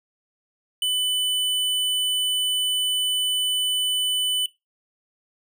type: tone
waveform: square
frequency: 3000 Hz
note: F#7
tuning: 23 cents sharp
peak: -21 dBFS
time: 0.82-4.46 s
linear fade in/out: 2 ms
effects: noise-tail reverb RT60 0.2 s tail -18 dB re dry